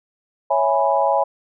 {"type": "chord", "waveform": "sine", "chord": "C# minor seventh", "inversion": "none", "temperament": "equal", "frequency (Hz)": [554.4, 659.3, 830.6, 987.8], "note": ["C#5", "E5", "G#5", "B5"], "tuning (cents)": [0, 0, 0, 0], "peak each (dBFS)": [-20, -21, -19, -22], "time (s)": [0.5, 1.24], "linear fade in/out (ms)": 10, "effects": []}